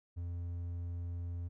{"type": "tone", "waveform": "triangle", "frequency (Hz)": 86.6, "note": "F2", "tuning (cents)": -14, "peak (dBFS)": -35, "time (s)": [0.16, 1.49], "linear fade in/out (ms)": 20, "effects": []}